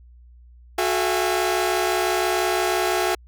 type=tone cluster; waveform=sawtooth; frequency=366.5 / 432.4 / 673 / 814 Hz; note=F#4 / A4 / E5 / G#5; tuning=-16 / -30 / +36 / -35 cents; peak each=-19 / -24 / -22 / -23 dBFS; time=0.78-3.15 s; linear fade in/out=5 ms; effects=added 60 Hz sine -45 dBFS peak until 3.27 s